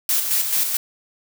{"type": "noise with tremolo", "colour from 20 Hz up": "blue", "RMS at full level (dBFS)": -19, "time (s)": [0.09, 0.77], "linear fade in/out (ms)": 2, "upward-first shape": "square", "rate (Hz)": 4.6, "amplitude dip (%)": 45, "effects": []}